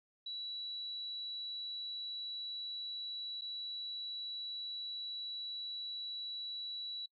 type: tone with dropouts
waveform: sine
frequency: 3927 Hz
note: B7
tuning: 11 cents flat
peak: -40 dBFS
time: 0.26-7.06 s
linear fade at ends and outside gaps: 5 ms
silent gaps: 3.411-3.418 s
effects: noise-tail reverb RT60 0.1 s tail -23 dB re dry